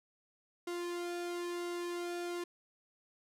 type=tone with flanger; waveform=sawtooth; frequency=349.2 Hz; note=F4; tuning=in tune; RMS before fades=-39 dBFS; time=0.67-2.44 s; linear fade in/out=5 ms; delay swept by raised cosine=1.2 to 1.87 ms; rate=1 Hz; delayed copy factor=-0.7; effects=low-pass 12000 Hz 12 dB/octave